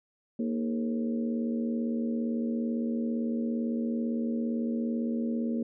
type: harmonic tone with a mistuned harmonic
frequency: 77.78 Hz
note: D#2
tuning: in tune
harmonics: 3 / 4 / 5 / 6 / 7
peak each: -28 / -38 / -40 / -42 / -42 dBFS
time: 0.39-5.63 s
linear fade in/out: 5 ms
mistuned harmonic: 5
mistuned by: +100 cents
effects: none

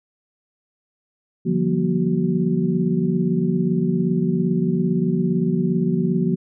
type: tone cluster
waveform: sine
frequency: 146.9 / 174.3 / 191.9 / 237.3 / 375.1 Hz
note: D3 / F3 / G3 / A#3 / F#4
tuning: +1 / -3 / -37 / +31 / +24 cents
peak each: -27 / -20 / -26 / -23 / -26 dBFS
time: 1.45-6.36 s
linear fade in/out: 20 ms
effects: none

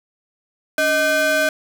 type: ring-modulated tone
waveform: square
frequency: 454.7 Hz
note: A#4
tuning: 43 cents flat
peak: -13 dBFS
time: 0.78-1.49 s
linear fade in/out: 2 ms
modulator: 1080 Hz
effects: none

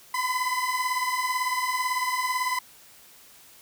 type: beating tone pair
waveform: 30% pulse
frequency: 1001 / 1019 Hz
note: B5 / C6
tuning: +23 / -46 cents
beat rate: 18 Hz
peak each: -25 dBFS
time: 0.14-2.59 s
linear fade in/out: 5 ms
effects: white hiss -52 dBFS RMS until 3.61 s

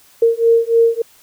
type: beating tone pair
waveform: sine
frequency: 459.1 / 462.5 Hz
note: A#4 / A#4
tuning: -26 / -14 cents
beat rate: 3.4 Hz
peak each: -13 dBFS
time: 0.22-1.02 s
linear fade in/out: 5 ms
effects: white hiss -49 dBFS RMS until 1.22 s

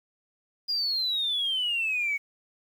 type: exponential sweep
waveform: sine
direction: down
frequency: 4899 to 2217 Hz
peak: -24 dBFS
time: 0.68-2.18 s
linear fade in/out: 20 ms
effects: tanh soft clip ceiling -20 dBFS + 9-bit

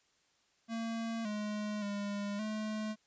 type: tone with pitch steps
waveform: square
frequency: 227.7 / 210.1 / 203.1 / 215.2 Hz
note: A#3 / G#3 / G#3 / A3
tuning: -40 / +20 / -38 / -38 cents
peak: -36 dBFS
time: 0.68-2.96 s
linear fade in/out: 50 ms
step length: 570 ms
effects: white hiss -72 dBFS RMS until 3.06 s + resampled to 16000 Hz

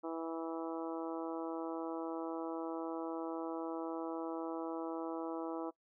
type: harmonic tone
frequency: 163.8 Hz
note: E3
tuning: 11 cents flat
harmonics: 2 / 3 / 4 / 5 / 6 / 7 / 8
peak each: -40 / -44 / -46 / -48 / -50 / -51 / -52 dBFS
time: 0.03-5.71 s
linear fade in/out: 20 ms
effects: noise-tail reverb RT60 0.1 s tail -22 dB re dry

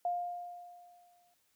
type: tone with exponential decay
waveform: sine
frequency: 705 Hz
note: F5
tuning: 16 cents sharp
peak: -29 dBFS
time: 0.05-1.34 s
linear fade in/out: 2 ms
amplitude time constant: 280 ms
effects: white hiss -74 dBFS RMS until 1.55 s

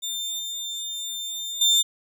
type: tone with level steps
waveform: 30% pulse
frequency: 3601 Hz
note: A7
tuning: 39 cents sharp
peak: -25 / -27 / -14 dBFS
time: 0.02-1.83 s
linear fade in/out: 20 ms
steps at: 0.39 / 1.61 s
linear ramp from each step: 5 ms
effects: none

